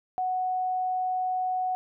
sine tone, 740 Hz, F#5, in tune, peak -25 dBFS, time 0.18-1.75 s, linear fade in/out 0 ms, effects none

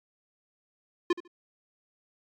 square tone with echo, 349.9 Hz, F4, 3 cents sharp, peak -22 dBFS, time 1.1-1.13 s, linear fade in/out 5 ms, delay 74 ms, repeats 2, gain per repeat -15 dB, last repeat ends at 1.278 s, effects low-pass 4000 Hz 12 dB/octave + AAC 64 kbps

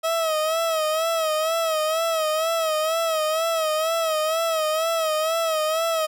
30% pulse tone with vibrato, 640 Hz, D#5, 49 cents sharp, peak -18 dBFS, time 0.03-6.07 s, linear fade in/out 20 ms, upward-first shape sine, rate 2.1 Hz, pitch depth 67 cents each way, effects none

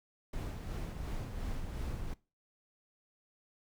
brown noise with tremolo, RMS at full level -37 dBFS, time 0.33-2.14 s, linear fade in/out 5 ms, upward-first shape sine, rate 2.8 Hz, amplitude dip 40%, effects noise-tail reverb RT60 0.3 s tail -21 dB re dry

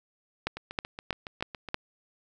two click trains, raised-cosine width 0.3 ms, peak -12 / -22 dBFS, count 5 / 9, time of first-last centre 0.47-1.744 / 0.57-1.687 s, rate 3.14 / 7.16 Hz, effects none

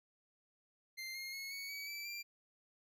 25% pulse tone with pitch steps, 2091 / 2135 / 2180 / 2226 / 2272 / 2320 / 2369 Hz, C7 / C7 / C#7 / C#7 / C#7 / D7 / D7, -2 / +34 / -29 / +7 / +42 / -22 / +14 cents, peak -39 dBFS, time 0.97-2.23 s, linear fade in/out 20 ms, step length 180 ms, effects none

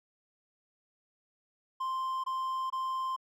triangle tone bursts, 1046.5 Hz, C6, in tune, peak -29 dBFS, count 3, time 1.8-3.164 s, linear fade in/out 10 ms, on 440 ms, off 22 ms, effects none

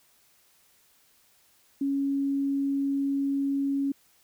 sine tone, 277.2 Hz, C#4, in tune, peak -24 dBFS, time 1.81-3.92 s, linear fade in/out 5 ms, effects white hiss -63 dBFS RMS until 4.23 s

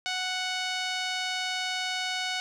5% pulse tone with low-pass filter, 740 Hz, F#5, in tune, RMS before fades -31 dBFS, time 0.06-2.4 s, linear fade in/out 0 ms, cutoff 4100 Hz, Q 0.92, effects 9-bit

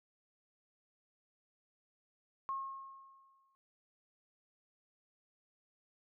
sine tone with exponential decay, 1081 Hz, C#6, 44 cents flat, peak -34 dBFS, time 2.49-3.55 s, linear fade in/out 0 ms, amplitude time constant 230 ms, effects none

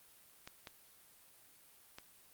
clicks, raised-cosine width 0.2 ms, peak -29 dBFS, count 3, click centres 0.475 / 0.672 / 1.985 s, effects white hiss -63 dBFS RMS until 2.33 s + Opus 32 kbps

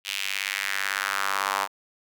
square tone with high-pass filter sweep, 49 Hz, G1, in tune, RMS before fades -28 dBFS, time 0.04-1.68 s, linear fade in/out 50 ms, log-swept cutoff 2900 to 950 Hz, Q 2.5, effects none

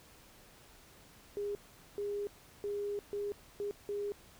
sine tone bursts at uneven times, 408.4 Hz, G#4, 29 cents flat, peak -34 dBFS, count 6, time 1.37-1.55 / 1.98-2.27 / 2.64-2.99 / 3.13-3.32 / 3.6-3.71 / 3.89-4.12 s, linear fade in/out 0 ms, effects pink hiss -59 dBFS RMS until 4.39 s

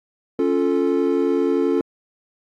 triangle chord, Db augmented, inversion none, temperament equal, 277.2 / 349.2 / 440 Hz, Db4 / F4 / A4, 0 / 0 / 0 cents, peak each -19 dBFS, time 0.39-1.81 s, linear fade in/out 2 ms, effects AAC 48 kbps

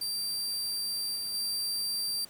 sawtooth tone with level steps, 4699 Hz, D8, in tune, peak -28 / -30 / -27 dBFS, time 0.01-2.25 s, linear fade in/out 5 ms, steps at 1.15 / 1.33 s, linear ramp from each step 20 ms, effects pink hiss -54 dBFS RMS until 2.29 s + high-pass 100 Hz 12 dB/octave

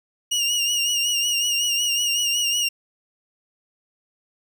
25% pulse tone with vibrato, 2852 Hz, F7, 36 cents sharp, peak -16 dBFS, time 0.31-2.69 s, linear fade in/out 10 ms, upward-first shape sine, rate 5.4 Hz, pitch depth 50 cents each way, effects none

